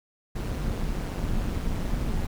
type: noise with amplitude modulation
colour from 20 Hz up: brown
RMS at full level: -25 dBFS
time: 0.35-2.27 s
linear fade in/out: 10 ms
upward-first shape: sine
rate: 188 Hz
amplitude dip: 65%
effects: none